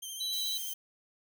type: tone with vibrato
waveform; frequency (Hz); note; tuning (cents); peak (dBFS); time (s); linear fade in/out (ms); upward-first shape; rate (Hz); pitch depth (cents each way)
15% pulse; 3139; G7; +2; -32; 0.02-0.74; 10; triangle; 14; 38
type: tone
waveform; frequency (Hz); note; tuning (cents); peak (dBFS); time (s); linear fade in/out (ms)
triangle; 3951; B7; 0; -31; 0.2-0.58; 10
type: noise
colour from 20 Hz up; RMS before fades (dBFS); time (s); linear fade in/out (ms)
violet; -40; 0.32-0.74; 10
effects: none